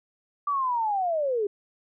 sine linear sweep, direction down, 1174.7 to 392 Hz, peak -23 dBFS, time 0.47-1.47 s, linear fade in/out 5 ms, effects none

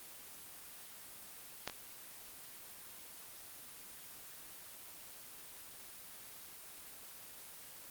clicks, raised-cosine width 0.2 ms, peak -18 / -26 dBFS, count 2, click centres 1.676 / 1.698 s, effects white hiss -52 dBFS RMS until 7.9 s + Opus 24 kbps

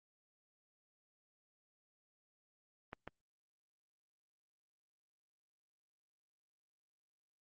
clicks, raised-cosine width 0.5 ms, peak -29 / -29 dBFS, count 2, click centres 2.931 / 3.076 s, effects Opus 32 kbps

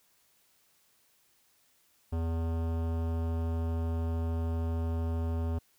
sine tone with hard clipping, 82.41 Hz, E2, in tune, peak -31 dBFS, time 2.12-5.59 s, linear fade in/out 10 ms, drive 18 dB, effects white hiss -68 dBFS RMS until 5.78 s

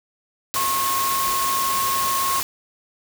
sine tone in noise, 1084 Hz, C#6, 39 cents flat, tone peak -21 dBFS, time 0.56-2.4 s, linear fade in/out 0 ms, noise white, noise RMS -25 dBFS, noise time 0.54-2.43 s, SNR +1 dB, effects none

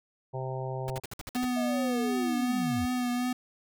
harmonic tone, 130.81 Hz, C3, in tune, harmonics 1 / 3 / 4 / 5 / 6 / 7, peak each -34 / -39 / -40 / -41 / -42 / -42 dBFS, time 0.33-1 s, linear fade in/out 20 ms
pink noise bursts, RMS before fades -39 dBFS, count 8, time 0.88-1.447 s, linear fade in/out 0 ms, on 21 ms, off 57 ms
square tone with vibrato, 247.1 Hz, B3, 1 cent sharp, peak -28 dBFS, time 1.35-3.33 s, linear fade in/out 5 ms, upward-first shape triangle, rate 2.7 Hz, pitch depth 31 cents each way
sine linear sweep, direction down, 658 to 71.8 Hz, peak -32 dBFS, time 1.56-2.86 s, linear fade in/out 10 ms
effects none

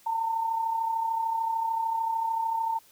sine tone with amplitude modulation, 905 Hz, A5, 48 cents sharp, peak -23 dBFS, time 0.06-2.79 s, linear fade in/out 10 ms, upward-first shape sine, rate 33.4 Hz, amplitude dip 50%, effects white hiss -58 dBFS RMS until 2.91 s

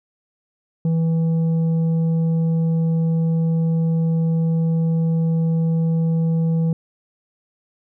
triangle tone with tanh clipping, 163.6 Hz, E3, 13 cents flat, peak -17 dBFS, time 0.85-6.73 s, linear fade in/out 2 ms, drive 10 dB, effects none

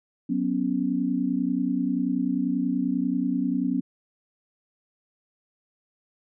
sine chord, F# suspended fourth, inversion none, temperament equal, 185 / 246.9 / 277.2 Hz, F#3 / B3 / C#4, 0 / 0 / 0 cents, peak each -29 / -26 / -26 dBFS, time 0.29-3.81 s, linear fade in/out 10 ms, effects none

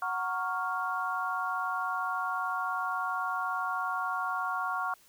sine chord, Gb major seventh, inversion none, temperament equal, 740 / 932.3 / 1108.7 / 1396.9 Hz, Gb5 / Bb5 / Db6 / F6, 0 / 0 / 0 / 0 cents, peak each -36 / -39 / -33 / -34 dBFS, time 0.02-4.94 s, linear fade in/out 2 ms, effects white hiss -61 dBFS RMS until 5.08 s

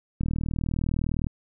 click train, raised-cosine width 5 ms, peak -15 dBFS, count 43, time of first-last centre 0.21-1.268 s, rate 39.7 Hz, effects none

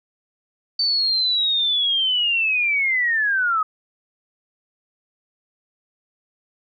sine linear sweep, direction down, 4573 to 1244.5 Hz, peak -17 dBFS, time 0.79-3.63 s, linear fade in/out 5 ms, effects none

